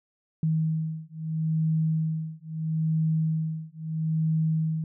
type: beating tone pair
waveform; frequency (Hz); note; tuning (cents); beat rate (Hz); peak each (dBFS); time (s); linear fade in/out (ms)
sine; 158.6 / 159.36; D#3 / D#3; +33 / +42; 0.76; -27; 0.43-4.84; 2
effects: none